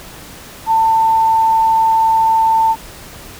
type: tone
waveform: sine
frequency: 894 Hz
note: A5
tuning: 27 cents sharp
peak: -9 dBFS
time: 0.66-2.76 s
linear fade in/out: 50 ms
effects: pink hiss -35 dBFS RMS until 3.39 s